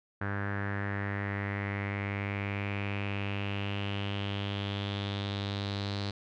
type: tone with low-pass filter sweep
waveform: sawtooth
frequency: 100.3 Hz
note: G2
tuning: 40 cents sharp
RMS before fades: -34 dBFS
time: 0.21-6.11 s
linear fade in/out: 5 ms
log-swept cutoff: 1600 to 4200 Hz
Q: 5.3
effects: none